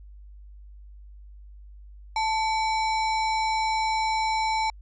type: tone with sample-and-hold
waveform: sine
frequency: 880 Hz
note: A5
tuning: in tune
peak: -22 dBFS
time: 2.16-4.7 s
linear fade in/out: 2 ms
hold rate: 3150 Hz
effects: added 50 Hz sine -43 dBFS peak until 4.81 s + resampled to 16000 Hz